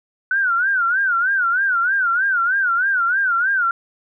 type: tone with vibrato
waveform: sine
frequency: 1480 Hz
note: F#6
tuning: in tune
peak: -15 dBFS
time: 0.31-3.71 s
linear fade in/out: 2 ms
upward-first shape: sine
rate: 3.2 Hz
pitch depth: 150 cents each way
effects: none